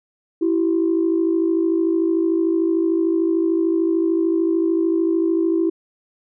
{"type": "tone pair together", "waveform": "sine", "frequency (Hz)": [329.9, 383.3], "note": ["E4", "G4"], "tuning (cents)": [1, -39], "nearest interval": "minor third", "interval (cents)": 260, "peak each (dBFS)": [-16, -21], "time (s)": [0.41, 5.7], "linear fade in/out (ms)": 10, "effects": ["tanh soft clip ceiling -9 dBFS"]}